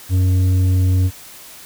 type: tone with tanh clipping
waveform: sine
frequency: 92.5 Hz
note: F#2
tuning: in tune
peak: -13 dBFS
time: 0.09-1.11 s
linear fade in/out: 50 ms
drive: 7 dB
effects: white hiss -39 dBFS RMS until 1.65 s